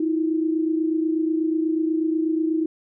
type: tone pair together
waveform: sine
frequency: 317.4 / 345.6 Hz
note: D#4 / F4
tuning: +35 / -18 cents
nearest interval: minor second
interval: 147 cents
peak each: -20 / -27 dBFS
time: 0-2.66 s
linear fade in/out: 5 ms
effects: none